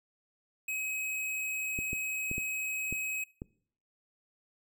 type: tone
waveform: square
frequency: 2544 Hz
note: D#7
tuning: 38 cents sharp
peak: -33 dBFS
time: 0.68-3.24 s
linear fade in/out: 5 ms
type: clicks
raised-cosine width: 3 ms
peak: -25 dBFS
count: 6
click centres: 1.789 / 1.931 / 2.314 / 2.381 / 2.926 / 3.419 s
effects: noise-tail reverb RT60 0.6 s tail -23 dB re dry